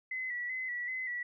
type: tone with vibrato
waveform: sine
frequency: 1990 Hz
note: B6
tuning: 13 cents sharp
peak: -34 dBFS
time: 0.11-1.23 s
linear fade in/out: 5 ms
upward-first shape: square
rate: 2.6 Hz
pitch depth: 40 cents each way
effects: none